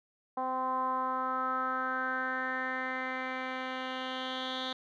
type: tone with low-pass filter sweep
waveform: 10% pulse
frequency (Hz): 258.5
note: C4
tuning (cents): -21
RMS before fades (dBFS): -34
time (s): 0.37-4.73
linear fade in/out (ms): 5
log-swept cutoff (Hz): 900 to 3600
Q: 5.4
effects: none